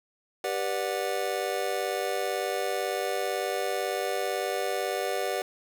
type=chord; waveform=square; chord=G major seventh; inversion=none; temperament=just; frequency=392 / 490 / 588 / 735 Hz; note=G4 / B4 / D5 / F#5; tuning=0 / -14 / +2 / -12 cents; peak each=-34 dBFS; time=0.44-5.42 s; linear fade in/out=2 ms; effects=10-bit